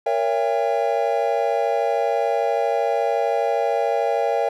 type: chord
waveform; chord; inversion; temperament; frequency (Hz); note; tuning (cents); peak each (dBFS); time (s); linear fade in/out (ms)
triangle; A# diminished seventh; none; just; 466.2 / 559.4 / 671.3 / 805.5; A#4 / C#5 / E5 / G5; 0 / +16 / +31 / +47; -22; 0.06-4.49; 5
effects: none